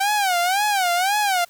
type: tone with vibrato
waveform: sawtooth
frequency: 765 Hz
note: G5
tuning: 42 cents flat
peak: -14 dBFS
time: 0-1.45 s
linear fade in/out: 10 ms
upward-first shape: sine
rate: 1.9 Hz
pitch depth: 170 cents each way
effects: white hiss -53 dBFS RMS until 1.49 s